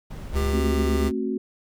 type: noise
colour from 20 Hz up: brown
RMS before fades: -34 dBFS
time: 0.1-0.52 s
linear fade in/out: 10 ms
type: tone with pitch glide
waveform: square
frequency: 70.2 to 71.26 Hz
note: C#2 to C#2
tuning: +22 to +48 cents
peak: -23 dBFS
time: 0.32-1.12 s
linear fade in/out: 50 ms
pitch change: +26 cents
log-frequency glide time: 0.45-0.59 s
type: tone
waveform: square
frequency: 397.1 Hz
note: G4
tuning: 22 cents sharp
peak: -29 dBFS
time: 0.35-1.1 s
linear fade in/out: 20 ms
type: chord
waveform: sine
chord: F# diminished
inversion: first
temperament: just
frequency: 222 / 266.4 / 370 Hz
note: A3 / C4 / F#4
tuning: +16 / +31 / 0 cents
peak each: -28 dBFS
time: 0.53-1.38 s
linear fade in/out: 5 ms
effects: none